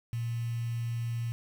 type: tone with quantisation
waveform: sine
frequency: 117.1 Hz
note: A#2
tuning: 8 cents sharp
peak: -30 dBFS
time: 0.13-1.32 s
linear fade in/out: 0 ms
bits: 8
effects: none